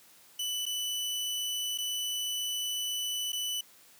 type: tone with dropouts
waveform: sawtooth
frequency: 2982 Hz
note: F#7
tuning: 13 cents sharp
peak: -28 dBFS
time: 0.39-3.61 s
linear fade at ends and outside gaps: 5 ms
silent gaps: 0.656-0.663 / 1.777-1.784 / 3.321-3.329 s
effects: white hiss -58 dBFS RMS until 3.99 s + high-pass 100 Hz 12 dB/octave